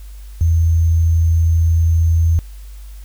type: tone with sample-and-hold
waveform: sine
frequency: 82.6 Hz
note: E2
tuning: 4 cents sharp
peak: -10 dBFS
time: 0.41-2.39 s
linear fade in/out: 0 ms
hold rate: 6300 Hz
effects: added 50 Hz sine -31 dBFS peak until 3.04 s + white hiss -49 dBFS RMS until 3.04 s